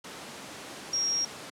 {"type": "tone in noise", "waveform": "sine", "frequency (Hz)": 5600, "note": "F8", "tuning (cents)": 4, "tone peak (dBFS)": -25, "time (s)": [0.93, 1.25], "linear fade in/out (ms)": 5, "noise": "pink", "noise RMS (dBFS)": -41, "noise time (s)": [0.04, 1.5], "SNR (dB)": 13, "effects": ["high-pass 200 Hz 12 dB/octave", "low-pass 9000 Hz 12 dB/octave"]}